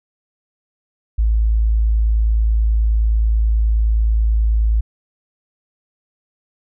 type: tone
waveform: sine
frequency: 54.7 Hz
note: A1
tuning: 9 cents flat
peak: -12 dBFS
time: 1.18-4.81 s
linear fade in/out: 10 ms
effects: none